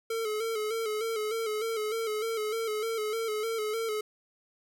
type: tone with vibrato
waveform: square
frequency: 440 Hz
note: A4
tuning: in tune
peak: -30 dBFS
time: 0.1-4.01 s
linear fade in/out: 5 ms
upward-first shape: square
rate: 3.3 Hz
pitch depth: 53 cents each way
effects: none